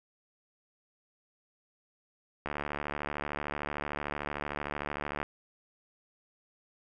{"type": "click train", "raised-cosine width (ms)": 0.5, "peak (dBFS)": -19, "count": 204, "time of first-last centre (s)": [2.46, 5.229], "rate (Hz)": 73.3, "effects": []}